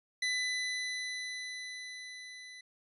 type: tone with level ramp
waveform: 25% pulse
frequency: 1999 Hz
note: B6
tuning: 20 cents sharp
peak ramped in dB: -26 to -44 dBFS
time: 0.22-2.61 s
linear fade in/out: 5 ms
effects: resampled to 24000 Hz